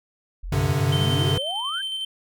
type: exponential sweep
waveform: sine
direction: up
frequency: 38.89 to 1654 Hz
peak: -29 dBFS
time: 0.43-1.82 s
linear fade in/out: 10 ms
type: chord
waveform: square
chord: G suspended fourth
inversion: none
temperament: equal with one note detuned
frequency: 96.71 / 130.81 / 146.83 Hz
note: G2 / C3 / D3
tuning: -23 / 0 / 0 cents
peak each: -25 dBFS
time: 0.52-1.38 s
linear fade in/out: 5 ms
type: tone with tremolo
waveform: triangle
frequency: 3100 Hz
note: G7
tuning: 20 cents flat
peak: -24 dBFS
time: 0.92-2.05 s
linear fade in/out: 5 ms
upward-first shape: square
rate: 11 Hz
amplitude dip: 25%
effects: none